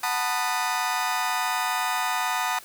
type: chord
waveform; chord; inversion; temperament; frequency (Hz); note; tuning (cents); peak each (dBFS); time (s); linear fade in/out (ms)
30% pulse; B dominant seventh; second; just; 740.8 / 889 / 987.8 / 1234.7; F#5 / A5 / B5 / D#6; +2 / +18 / 0 / -14; -27; 0.03-2.59; 5
effects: white hiss -47 dBFS RMS until 2.64 s + high-pass 80 Hz 12 dB/octave